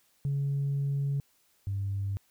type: tone pair in turn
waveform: sine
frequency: 140 / 98.83 Hz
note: C#3 / G2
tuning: +18 / +15 cents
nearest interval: tritone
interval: 603 cents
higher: first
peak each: -25 / -28 dBFS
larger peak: first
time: 0.25-1.2 / 1.67-2.17 s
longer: first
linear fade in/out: 0 ms
effects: tanh soft clip ceiling -24 dBFS + white hiss -68 dBFS RMS until 2.3 s